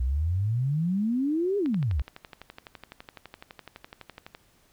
sine exponential two-way sweep, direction up then down, 59.5 to 418 to 59.5 Hz, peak -23 dBFS, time 0-2.02 s, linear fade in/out 5 ms, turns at 1.58 s
click train, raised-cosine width 0.3 ms, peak -25 dBFS, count 33, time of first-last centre 1.66-4.349 s, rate 11.9 Hz
effects pink hiss -63 dBFS RMS until 4.72 s

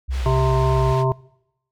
sine tone with vibrato, 62.6 Hz, B1, 24 cents sharp, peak -21 dBFS, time 0.08-0.94 s, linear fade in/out 20 ms, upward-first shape square, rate 3.7 Hz, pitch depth 70 cents each way
white low-pass noise, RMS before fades -38 dBFS, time 0.1-1.05 s, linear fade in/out 50 ms, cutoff 3400 Hz, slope 12 dB/octave
harmonic tone, 130.81 Hz, C3, in tune, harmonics 1 / 3 / 5 / 7 / 8, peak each -18 / -23 / -25 / -26 / -27 dBFS, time 0.26-1.12 s, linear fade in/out 0 ms
effects noise-tail reverb RT60 0.8 s tail -23 dB re dry

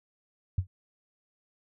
sine tone with exponential decay, 92.5 Hz, F#2, in tune, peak -20 dBFS, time 0.58-0.67 s, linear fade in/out 5 ms, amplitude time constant 19 ms, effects none

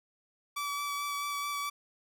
sawtooth tone with vibrato, 1150 Hz, D6, 37 cents flat, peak -29 dBFS, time 0.56-1.7 s, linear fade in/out 10 ms, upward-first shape sine, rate 4.6 Hz, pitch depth 13 cents each way, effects none

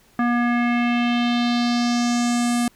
square tone with low-pass filter sweep, 239.8 Hz, A#3, 49 cents sharp, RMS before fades -20 dBFS, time 0.19-2.68 s, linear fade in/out 2 ms, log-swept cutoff 1500 to 10000 Hz, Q 2.7, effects pink hiss -56 dBFS RMS until 2.75 s

